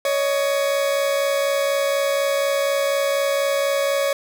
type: tone pair together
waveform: 40% pulse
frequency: 558.9 / 623 Hz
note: C#5 / D#5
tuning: +14 / +2 cents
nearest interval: major second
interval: 188 cents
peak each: -18 / -26 dBFS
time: 0.05-4.13 s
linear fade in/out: 2 ms
effects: none